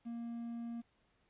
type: tone with quantisation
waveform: triangle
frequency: 233.9 Hz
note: A#3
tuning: 6 cents sharp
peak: -38 dBFS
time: 0.05-0.82 s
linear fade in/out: 20 ms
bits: 11
effects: pink hiss -75 dBFS RMS until 1.29 s + resampled to 8000 Hz